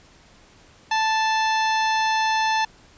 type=harmonic tone with a mistuned harmonic; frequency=880 Hz; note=A5; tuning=in tune; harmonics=1 / 2 / 3 / 4 / 5 / 6 / 7; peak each=-20 / -26 / -30 / -32 / -34 / -36 / -37 dBFS; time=0.91-2.65 s; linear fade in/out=5 ms; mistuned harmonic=5; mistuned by=-75 cents; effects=pink hiss -52 dBFS RMS until 2.97 s + resampled to 16000 Hz